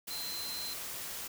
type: tone in noise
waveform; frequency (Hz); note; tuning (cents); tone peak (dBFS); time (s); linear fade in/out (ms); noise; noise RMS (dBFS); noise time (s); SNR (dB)
sine; 4100; C8; -36; -39; 0.1-0.74; 10; white; -41; 0.07-1.28; -1
effects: none